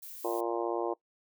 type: noise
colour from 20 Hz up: violet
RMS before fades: -45 dBFS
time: 0.02-0.41 s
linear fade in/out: 10 ms
type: harmonic tone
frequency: 116.54 Hz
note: A#2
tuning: in tune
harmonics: 3 / 4 / 5 / 6 / 7 / 8 / 9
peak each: -33 / -35 / -37 / -39 / -40 / -41 / -42 dBFS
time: 0.24-0.94 s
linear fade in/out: 10 ms
effects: noise-tail reverb RT60 0.1 s tail -21 dB re dry